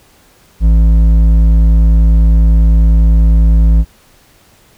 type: tone with hard clipping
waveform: sine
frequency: 55 Hz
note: A1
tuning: in tune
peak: -6 dBFS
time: 0.6-3.85 s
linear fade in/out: 50 ms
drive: 7 dB
effects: pink hiss -47 dBFS RMS until 4.77 s